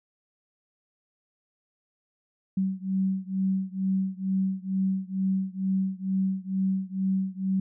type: beating tone pair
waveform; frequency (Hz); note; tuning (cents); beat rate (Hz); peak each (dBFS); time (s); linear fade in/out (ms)
sine; 189.8 / 192; F#3 / G3; +44 / -36; 2.2; -27 / -28; 2.57-7.6; 5
effects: none